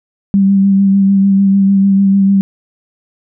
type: tone with vibrato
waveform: sine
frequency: 196 Hz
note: G3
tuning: in tune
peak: -6 dBFS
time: 0.34-2.41 s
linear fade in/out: 0 ms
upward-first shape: sine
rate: 6.7 Hz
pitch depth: 21 cents each way
effects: none